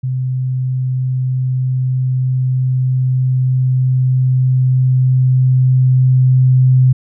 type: tone with level ramp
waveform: sine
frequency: 128.8 Hz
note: C3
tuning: 27 cents flat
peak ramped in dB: -15 to -6 dBFS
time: 0.03-6.93 s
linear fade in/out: 10 ms
effects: none